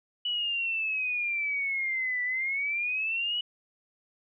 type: exponential two-way sweep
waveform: sine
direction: down then up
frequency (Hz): 2960 to 1966 to 2960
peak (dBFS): -27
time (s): 0.25-3.41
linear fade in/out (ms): 5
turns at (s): 2.23
effects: none